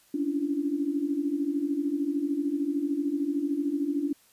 sine tone cluster, 277 / 290.3 / 338.6 Hz, C#4 / D4 / E4, -1 / -20 / +46 cents, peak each -32 / -27 / -34 dBFS, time 0.14-4.13 s, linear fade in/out 5 ms, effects white hiss -61 dBFS RMS until 4.32 s + resampled to 32000 Hz

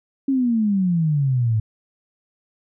sine exponential sweep, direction down, 277.2 to 106.6 Hz, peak -16 dBFS, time 0.28-1.6 s, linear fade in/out 5 ms, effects none

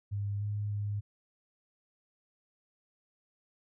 sine tone with pitch steps, 101.4 / 103.7 / 102.9 Hz, G#2 / G#2 / G#2, -41 / -2 / -16 cents, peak -31 dBFS, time 0.11-1.01 s, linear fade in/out 20 ms, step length 300 ms, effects none

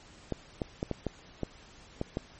clicks, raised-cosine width 2 ms, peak -17 dBFS, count 8, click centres 0.323 / 0.618 / 0.829 / 0.913 / 1.067 / 1.433 / 2.014 / 2.171 s, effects pink hiss -54 dBFS RMS until 2.39 s + MP3 32 kbps

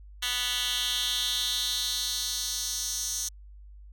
10% pulse tone with high-pass filter sweep, 246.9 Hz, B3, in tune, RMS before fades -30 dBFS, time 0.22-3.29 s, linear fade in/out 10 ms, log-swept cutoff 2600 to 6000 Hz, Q 2.8, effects added 50 Hz sine -45 dBFS peak until 3.92 s

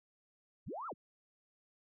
sine linear two-way sweep, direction up then down, 34.14 to 1400 to 34.14 Hz, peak -40 dBFS, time 0.66-0.94 s, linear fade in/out 20 ms, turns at 0.87 s, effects none

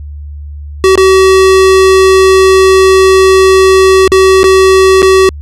square tone with dropouts, 380 Hz, F#4, 46 cents sharp, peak -3 dBFS, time 0.84-5.29 s, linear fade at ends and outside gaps 0 ms, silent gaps 0.955-0.976 / 4.077-4.119 / 4.432-4.441 / 5.02-5.028 s, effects added 73 Hz sine -21 dBFS peak until 5.41 s + low-pass 9000 Hz 12 dB/octave

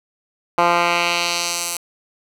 10% pulse tone with band-pass filter sweep, 172.8 Hz, F3, 18 cents flat, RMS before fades -19 dBFS, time 0.58-1.77 s, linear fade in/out 2 ms, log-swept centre 1100 to 10000 Hz, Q 1.1, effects 7-bit

